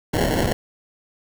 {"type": "noise with sample-and-hold", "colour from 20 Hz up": "white", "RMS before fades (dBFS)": -20, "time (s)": [0.13, 0.53], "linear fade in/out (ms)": 10, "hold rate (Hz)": 1225, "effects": []}